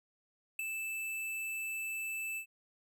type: tone with ADSR envelope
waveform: square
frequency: 2637 Hz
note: E7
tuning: in tune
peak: -31 dBFS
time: 0.59-2.46 s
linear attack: 4 ms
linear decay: 7 ms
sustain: -6 dB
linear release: 85 ms
effects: none